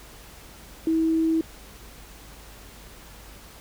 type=tone; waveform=sine; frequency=323.3 Hz; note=E4; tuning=34 cents flat; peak=-19 dBFS; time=0.87-1.41 s; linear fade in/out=2 ms; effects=added 51 Hz sine -48 dBFS peak until 3.6 s + pink hiss -47 dBFS RMS until 3.6 s